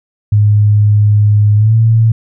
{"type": "tone with pitch glide", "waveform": "sine", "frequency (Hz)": [104.5, 112.65], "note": ["G#2", "A2"], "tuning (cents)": [11, 41], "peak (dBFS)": -5, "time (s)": [0.32, 2.12], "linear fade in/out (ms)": 5, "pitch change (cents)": 130, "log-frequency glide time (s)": [1.56, 1.75], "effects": []}